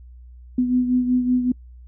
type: beating tone pair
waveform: sine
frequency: 249.4 / 254.7 Hz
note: B3 / C4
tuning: +17 / -46 cents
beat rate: 5.3 Hz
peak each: -17 / -25 dBFS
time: 0.58-1.52 s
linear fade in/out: 5 ms
effects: noise-tail reverb RT60 0.1 s tail -26 dB re dry + added 61 Hz sine -40 dBFS peak until 1.87 s